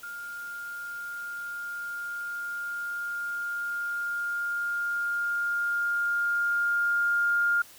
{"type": "tone with level ramp", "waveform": "sine", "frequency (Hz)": 1409, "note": "F6", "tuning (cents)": 15, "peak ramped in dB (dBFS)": [-36, -21], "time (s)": [0.03, 7.62], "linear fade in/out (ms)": 5, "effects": ["white hiss -51 dBFS RMS until 7.78 s"]}